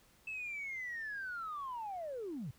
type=linear sweep; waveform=sine; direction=down; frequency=2640 to 110 Hz; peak=-38 dBFS; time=0.27-2.51 s; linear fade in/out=5 ms; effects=tanh soft clip ceiling -35 dBFS + pink hiss -66 dBFS RMS until 2.58 s

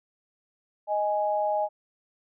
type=tone pair together; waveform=sine; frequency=623 / 831.6 Hz; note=D#5 / G#5; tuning=+2 / +2 cents; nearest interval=perfect fourth; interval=500 cents; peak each=-26 dBFS; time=0.87-1.69 s; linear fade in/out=50 ms; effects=none

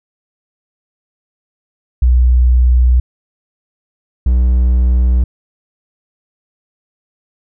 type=tone pair in turn; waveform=sine / triangle; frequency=61.74 / 61.74 Hz; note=B1 / B1; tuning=0 / 0 cents; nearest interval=unison; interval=0 cents; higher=neither; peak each=-6 dBFS; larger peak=neither; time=2.02-3 / 4.26-5.24 s; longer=neither; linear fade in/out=5 ms; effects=none

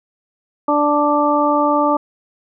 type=harmonic tone; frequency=293.7 Hz; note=D4; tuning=in tune; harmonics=1 / 2 / 3 / 4; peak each=-18 / -18 / -18 / -18 dBFS; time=0.68-1.97 s; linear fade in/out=5 ms; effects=none

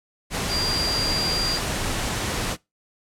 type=tone in noise; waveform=sine; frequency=4760 Hz; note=D8; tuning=22 cents sharp; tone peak=-24 dBFS; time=0.48-1.6 s; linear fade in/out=50 ms; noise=pink; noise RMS=-26 dBFS; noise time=0.3-2.57 s; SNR=-1 dB; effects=noise-tail reverb RT60 0.2 s tail -22 dB re dry + low-pass 10000 Hz 12 dB/octave

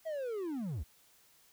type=linear sweep; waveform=triangle; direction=down; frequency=659.3 to 53 Hz; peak=-33 dBFS; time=0.05-0.84 s; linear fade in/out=20 ms; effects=white hiss -65 dBFS RMS until 1.52 s

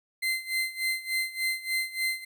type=tone with tremolo; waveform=35% pulse; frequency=2071 Hz; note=C7; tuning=18 cents flat; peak=-23 dBFS; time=0.22-2.25 s; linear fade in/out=10 ms; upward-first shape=sine; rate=3.4 Hz; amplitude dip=85%; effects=none

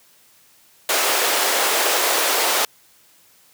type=high-pass noise; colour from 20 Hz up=pink; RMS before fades=-19 dBFS; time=0.89-2.65 s; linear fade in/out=2 ms; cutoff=430 Hz; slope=24 dB/octave; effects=white hiss -54 dBFS RMS until 3.53 s + high-pass 80 Hz 12 dB/octave

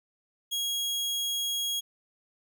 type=tone; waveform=sawtooth; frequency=3300 Hz; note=G#7; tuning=12 cents flat; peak=-25 dBFS; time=0.51-1.81 s; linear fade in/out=20 ms; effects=none

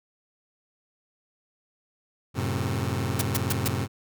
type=chord; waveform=sawtooth; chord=F# diminished; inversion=none; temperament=just; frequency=92.5 / 111 / 133.2 Hz; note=F#2 / A2 / C3; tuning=0 / +16 / +31 cents; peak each=-26 dBFS; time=2.34-3.88 s; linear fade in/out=50 ms
type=noise bursts; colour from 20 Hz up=white; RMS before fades=-26 dBFS; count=4; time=3.19-3.68 s; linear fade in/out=5 ms; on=25 ms; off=130 ms
effects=none

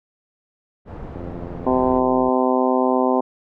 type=low-pass noise; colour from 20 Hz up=pink; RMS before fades=-34 dBFS; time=0.85-2.02 s; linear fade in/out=50 ms; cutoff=810 Hz; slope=12 dB/octave
type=click train; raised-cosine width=2 ms; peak=-21 dBFS; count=99; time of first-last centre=1.16-2.286 s; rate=87 Hz
type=harmonic tone; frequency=128.3 Hz; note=C3; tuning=34 cents flat; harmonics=2 / 3 / 4 / 5 / 6 / 7 / 8; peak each=-20 / -22 / -23 / -24 / -25 / -25 / -26 dBFS; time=1.66-3.21 s; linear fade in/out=10 ms
effects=none

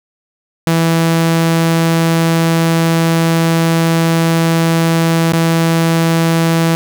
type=tone with dropouts; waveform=sawtooth; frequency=164.9 Hz; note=E3; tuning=1 cent sharp; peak=-6 dBFS; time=0.67-6.75 s; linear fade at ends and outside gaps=0 ms; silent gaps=5.323-5.334 s; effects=none

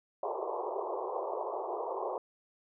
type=band-pass noise; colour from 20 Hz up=pink; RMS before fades=-36 dBFS; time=0.23-2.18 s; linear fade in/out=2 ms; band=360 to 1100 Hz; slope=96 dB/octave; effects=none

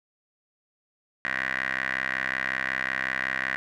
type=tone with band-pass filter; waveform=15% pulse; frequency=65.41 Hz; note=C2; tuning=in tune; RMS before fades=-29 dBFS; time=1.25-3.56 s; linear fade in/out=0 ms; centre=1800 Hz; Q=9; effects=none

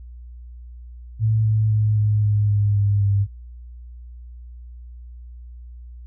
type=tone with pitch steps; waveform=sine; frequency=110 / 108.55 / 107.12 / 105.7 / 104.31 / 102.93 / 101.57 / 100.23 Hz; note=A2 / A2 / A2 / G#2 / G#2 / G#2 / G#2 / G2; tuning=0 / -23 / -46 / +31 / +8 / -15 / -38 / +39 cents; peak=-15 dBFS; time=1.19-3.27 s; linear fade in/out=50 ms; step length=260 ms; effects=added 60 Hz sine -36 dBFS peak until 6.06 s

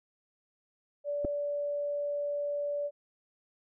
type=tone; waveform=sine; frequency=579 Hz; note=D5; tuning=25 cents flat; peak=-30 dBFS; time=1.04-2.91 s; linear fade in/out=50 ms
type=clicks; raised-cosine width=2 ms; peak=-21 dBFS; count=2; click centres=1.247 / 1.25 s
effects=none

